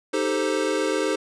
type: chord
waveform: square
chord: A half-diminished seventh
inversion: second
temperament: equal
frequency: 311.1 / 392 / 440 / 523.3 Hz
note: Eb4 / G4 / A4 / C5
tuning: 0 / 0 / 0 / 0 cents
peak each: -28 dBFS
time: 0.13-1.16 s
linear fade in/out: 10 ms
effects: resampled to 22050 Hz